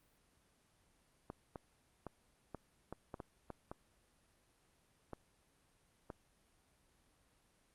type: clicks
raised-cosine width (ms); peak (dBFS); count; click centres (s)
1; -30; 11; 1.301 / 1.558 / 2.067 / 2.547 / 2.926 / 3.142 / 3.202 / 3.503 / 3.715 / 5.133 / 6.102
effects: pink hiss -73 dBFS RMS until 7.74 s + Opus 32 kbps